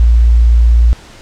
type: tone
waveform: sine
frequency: 58 Hz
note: A#1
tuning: 8 cents flat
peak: -4 dBFS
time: 0-0.93 s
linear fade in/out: 0 ms
effects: pink hiss -37 dBFS RMS until 1.21 s + low-pass 7000 Hz 12 dB/octave